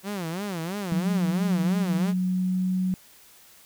sawtooth tone with vibrato, 182.7 Hz, F#3, 22 cents flat, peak -25 dBFS, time 0.03-2.14 s, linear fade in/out 50 ms, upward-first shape sine, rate 3 Hz, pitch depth 220 cents each way
sine tone with pitch glide, 181.3 to 185.11 Hz, F#3 to F#3, -35 to +1 cents, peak -22 dBFS, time 0.92-2.94 s, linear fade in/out 0 ms, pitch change +36 cents, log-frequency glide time 1.42-2.76 s
effects white hiss -53 dBFS RMS until 3.65 s

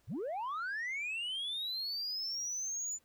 sine linear sweep, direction up, 73.42 to 7060 Hz, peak -33 dBFS, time 0.07-2.99 s, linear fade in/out 50 ms, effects tanh soft clip ceiling -34 dBFS + pink hiss -72 dBFS RMS until 3.04 s

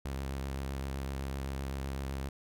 sawtooth tone with vibrato, 67.7 Hz, C#2, 40 cents flat, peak -31 dBFS, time 0.05-2.29 s, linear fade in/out 5 ms, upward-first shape triangle, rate 7.8 Hz, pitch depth 40 cents each way, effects none

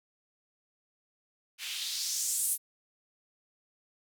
blue noise with band-pass filter sweep, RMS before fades -33 dBFS, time 1.58-2.58 s, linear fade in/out 50 ms, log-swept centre 2500 to 11000 Hz, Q 2.3, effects none

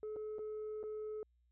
sine tone with dropouts, 428.8 Hz, A4, 45 cents flat, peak -38 dBFS, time 0.03-1.23 s, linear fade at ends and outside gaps 1 ms, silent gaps 0.161-0.165 / 0.384-0.391 / 0.83-0.837 s, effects tanh soft clip ceiling -39 dBFS + added 60 Hz sine -70 dBFS peak until 1.51 s

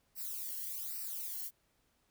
violet noise with flanger, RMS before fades -41 dBFS, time 0.15-1.51 s, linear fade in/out 50 ms, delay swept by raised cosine 0.29 to 0.83 ms, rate 1.2 Hz, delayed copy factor -0.9, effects pink hiss -75 dBFS RMS until 2.1 s

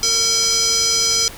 square tone with band-pass filter, 455.1 Hz, A#4, 42 cents flat, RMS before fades -17 dBFS, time 0.03-1.28 s, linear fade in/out 0 ms, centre 5500 Hz, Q 6.8, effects pink hiss -36 dBFS RMS until 1.37 s

